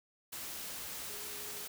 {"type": "tone in noise", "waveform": "sine", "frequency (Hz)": 415.3, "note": "G#4", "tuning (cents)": 0, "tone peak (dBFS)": -54, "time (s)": [1.09, 1.65], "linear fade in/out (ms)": 10, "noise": "white", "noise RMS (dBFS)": -43, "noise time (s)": [0.32, 1.68], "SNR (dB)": -14, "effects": []}